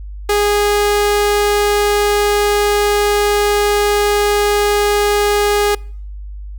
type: tone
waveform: sawtooth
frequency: 412.3 Hz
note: G#4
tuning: 13 cents flat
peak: -8 dBFS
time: 0.29-5.75 s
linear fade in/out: 5 ms
effects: noise-tail reverb RT60 0.6 s tail -26 dB re dry + added 50 Hz sine -26 dBFS peak until 6.58 s